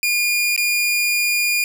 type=tone with dropouts; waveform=sawtooth; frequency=2425 Hz; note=D#7; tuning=45 cents flat; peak=-13 dBFS; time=0.03-1.64 s; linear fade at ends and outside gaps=1 ms; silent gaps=0.563-0.577 s; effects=none